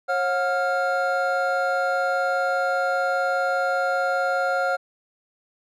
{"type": "tone cluster", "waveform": "triangle", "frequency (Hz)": [543, 724, 1394], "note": ["C#5", "F#5", "F6"], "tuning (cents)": [-36, -38, -4], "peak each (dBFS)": -23, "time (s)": [0.08, 4.77], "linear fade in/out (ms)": 20, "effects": []}